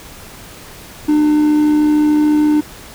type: tone with amplitude modulation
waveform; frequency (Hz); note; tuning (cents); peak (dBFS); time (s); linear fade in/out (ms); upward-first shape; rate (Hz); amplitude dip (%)
triangle; 300.8; D4; +42; -6; 1.08-2.61; 10; sine; 73.5; 30
effects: pink hiss -36 dBFS RMS until 2.94 s